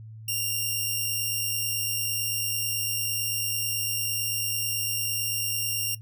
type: tone pair together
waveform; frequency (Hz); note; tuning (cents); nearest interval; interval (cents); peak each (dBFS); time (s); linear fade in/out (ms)
10% pulse; 2781 / 2830; F7 / F7; -8 / +22; unison; 30; -18 / -25; 0.28-5.95; 5
effects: noise-tail reverb RT60 0.1 s tail -18 dB re dry + added 110 Hz sine -40 dBFS peak until 6.01 s